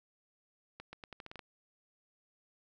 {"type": "accelerating click train", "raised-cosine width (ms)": 0.3, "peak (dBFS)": -30, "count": 9, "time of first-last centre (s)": [0.8, 1.392], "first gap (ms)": 130, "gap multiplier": 0.83, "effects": []}